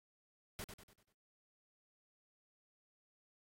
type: noise with echo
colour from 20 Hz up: pink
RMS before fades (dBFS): -45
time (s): 0.59-0.64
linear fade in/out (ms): 0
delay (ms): 97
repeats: 5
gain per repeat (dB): -7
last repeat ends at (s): 1.125
effects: AAC 48 kbps